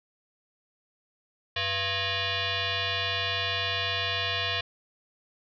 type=tone with frequency modulation; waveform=sine; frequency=490.2 Hz; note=B4; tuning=13 cents flat; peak=-26 dBFS; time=1.56-4.61 s; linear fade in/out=5 ms; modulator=586 Hz; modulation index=6.1; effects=none